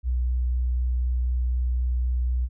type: tone with vibrato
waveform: sine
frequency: 61.74 Hz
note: B1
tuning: in tune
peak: -21 dBFS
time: 0.03-2.49 s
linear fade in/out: 50 ms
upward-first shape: sine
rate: 4 Hz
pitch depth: 8 cents each way
effects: none